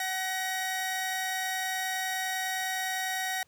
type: tone pair together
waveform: sawtooth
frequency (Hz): 751 / 1892.4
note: F#5 / A#6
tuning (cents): +26 / +26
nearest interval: octave + major third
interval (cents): 1600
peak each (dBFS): -29 / -29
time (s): 0-3.43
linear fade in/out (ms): 2
effects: pink hiss -67 dBFS RMS until 3.47 s